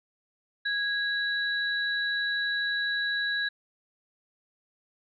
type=tone pair together; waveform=sine; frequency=1652 / 3927 Hz; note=G#6 / B7; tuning=-10 / -11 cents; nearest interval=octave + minor third; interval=1499 cents; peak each=-27 / -32 dBFS; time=0.65-3.49 s; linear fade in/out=10 ms; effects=none